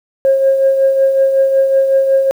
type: tone with tremolo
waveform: sine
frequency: 539 Hz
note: C#5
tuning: 49 cents flat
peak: -5 dBFS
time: 0.25-2.31 s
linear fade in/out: 0 ms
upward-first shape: triangle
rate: 5.4 Hz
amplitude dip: 55%
effects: tanh soft clip ceiling -3 dBFS + 7-bit